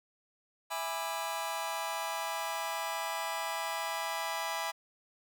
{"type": "chord", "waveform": "sawtooth", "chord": "E dominant seventh", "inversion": "none", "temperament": "just", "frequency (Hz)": [659.3, 824.1, 988.9, 1186.7], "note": ["E5", "G#5", "B5", "D6"], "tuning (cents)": [0, -14, 2, 18], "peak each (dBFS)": [-36, -35, -34, -38], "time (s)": [0.7, 4.72], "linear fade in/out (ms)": 20, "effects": []}